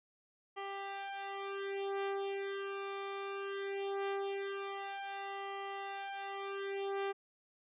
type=tone with flanger; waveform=sawtooth; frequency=394.9 Hz; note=G4; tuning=13 cents sharp; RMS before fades=-40 dBFS; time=0.56-7.13 s; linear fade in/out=20 ms; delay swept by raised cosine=0.99 to 3.39 ms; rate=0.2 Hz; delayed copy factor=+1; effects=resampled to 8000 Hz